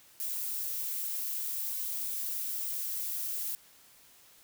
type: noise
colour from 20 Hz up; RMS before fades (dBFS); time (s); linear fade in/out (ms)
violet; -35; 0.2-3.55; 0
effects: white hiss -59 dBFS RMS until 4.43 s